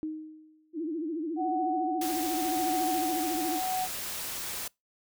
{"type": "tone with exponential decay", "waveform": "sine", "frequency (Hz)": 311.7, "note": "D#4", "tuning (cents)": 3, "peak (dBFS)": -29, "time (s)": [0.03, 0.77], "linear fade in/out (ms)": 0, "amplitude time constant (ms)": 160}
{"type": "tone with vibrato", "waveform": "sine", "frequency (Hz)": 319.9, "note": "D#4", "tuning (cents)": 48, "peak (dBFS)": -30, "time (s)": [0.73, 3.61], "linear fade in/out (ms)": 50, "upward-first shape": "sine", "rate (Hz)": 14, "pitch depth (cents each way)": 130}
{"type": "tone with tremolo", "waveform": "sine", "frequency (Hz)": 744, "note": "F#5", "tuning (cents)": 9, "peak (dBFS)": -27, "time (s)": [1.36, 3.88], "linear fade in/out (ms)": 50, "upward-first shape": "sine", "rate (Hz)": 0.87, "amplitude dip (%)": 45}
{"type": "noise", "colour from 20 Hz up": "white", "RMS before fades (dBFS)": -36, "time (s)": [2.01, 4.68], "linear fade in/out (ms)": 5}
{"effects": ["noise-tail reverb RT60 0.2 s tail -25 dB re dry"]}